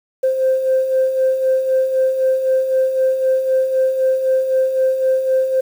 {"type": "beating tone pair", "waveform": "sine", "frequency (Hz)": [520, 523.9], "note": ["C5", "C5"], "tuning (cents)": [-11, 2], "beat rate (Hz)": 3.9, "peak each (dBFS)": [-21, -13], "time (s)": [0.23, 5.61], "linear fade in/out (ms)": 10, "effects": ["tanh soft clip ceiling -8 dBFS", "7-bit"]}